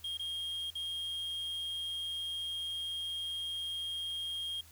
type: tone with dropouts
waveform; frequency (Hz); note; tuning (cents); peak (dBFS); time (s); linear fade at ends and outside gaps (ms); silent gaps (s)
triangle; 3235; G#7; -46; -34; 0.04-4.61; 5; 0.173-0.194 / 0.704-0.752
effects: added 82 Hz sine -58 dBFS peak until 4.71 s + white hiss -59 dBFS RMS until 4.71 s